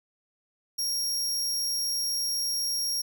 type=tone; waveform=sawtooth; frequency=5588 Hz; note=F8; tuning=in tune; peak=-24 dBFS; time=0.78-3.02 s; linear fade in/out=10 ms; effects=none